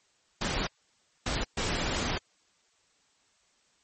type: noise bursts at uneven times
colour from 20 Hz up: pink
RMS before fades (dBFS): -30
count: 3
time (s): 0.41-0.67 / 1.26-1.44 / 1.57-2.18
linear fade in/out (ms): 5
effects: white hiss -68 dBFS RMS until 3.83 s + MP3 32 kbps